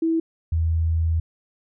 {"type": "tone pair in turn", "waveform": "sine", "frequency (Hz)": [326.6, 81.65], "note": ["E4", "E2"], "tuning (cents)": [-16, -16], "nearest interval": "2 octaves", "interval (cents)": 2400, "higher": "first", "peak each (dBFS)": -18, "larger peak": "neither", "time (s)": [[0.02, 0.2], [0.52, 1.2]], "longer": "second", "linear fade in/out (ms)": 5, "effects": []}